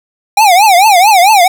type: tone with vibrato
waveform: square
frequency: 784 Hz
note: G5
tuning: in tune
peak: -4 dBFS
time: 0.37-1.48 s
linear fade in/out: 5 ms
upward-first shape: triangle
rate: 4.5 Hz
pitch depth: 250 cents each way
effects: none